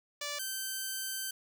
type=tone pair in turn; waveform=5% pulse; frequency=582 / 1548.8 Hz; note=D5 / G6; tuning=-16 / -21 cents; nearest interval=octave + perfect fourth; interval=1695 cents; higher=second; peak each=-24 dBFS; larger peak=neither; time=0.21-0.39 / 0.39-1.31 s; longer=second; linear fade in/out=5 ms; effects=none